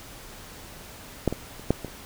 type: clicks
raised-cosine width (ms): 2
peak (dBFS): -7 / -15 / -28 / -6 / -19 / -29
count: 6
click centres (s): 1.277 / 1.326 / 1.596 / 1.706 / 1.847 / 1.882
effects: pink hiss -44 dBFS RMS until 2.05 s